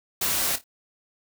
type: noise with echo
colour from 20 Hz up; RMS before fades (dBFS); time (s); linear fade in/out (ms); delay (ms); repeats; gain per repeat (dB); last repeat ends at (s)
white; -25; 0.21-0.56; 5; 27; 3; -12; 0.641
effects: none